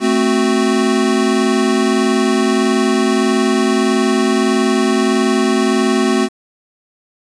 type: chord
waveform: square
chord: F# diminished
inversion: first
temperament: equal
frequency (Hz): 220 / 261.6 / 370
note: A3 / C4 / F#4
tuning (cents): 0 / 0 / 0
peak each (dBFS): -17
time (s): 0-6.29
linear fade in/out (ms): 50
effects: resampled to 22050 Hz + 7-bit